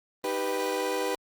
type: chord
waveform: 30% pulse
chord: Eb augmented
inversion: none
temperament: equal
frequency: 311.1 / 392 / 493.9 Hz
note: Eb4 / G4 / B4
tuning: 0 / 0 / 0 cents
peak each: -33 / -29 / -27 dBFS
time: 0.24-1.15 s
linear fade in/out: 2 ms
effects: Opus 32 kbps